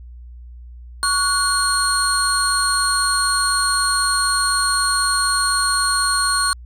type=tone cluster; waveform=sine; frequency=1114 / 1461 / 4259 / 8750 Hz; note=C#6 / F#6 / C8 / C#9; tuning=+8 / -22 / +30 / -24 cents; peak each=-20 dBFS; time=1.03-6.53 s; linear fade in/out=0 ms; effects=tanh soft clip ceiling -10 dBFS + added 60 Hz sine -35 dBFS peak until 6.65 s